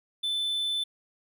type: tone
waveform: triangle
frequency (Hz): 3520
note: A7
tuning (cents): 0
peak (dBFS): -25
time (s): 0.23-0.84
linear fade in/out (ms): 10
effects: none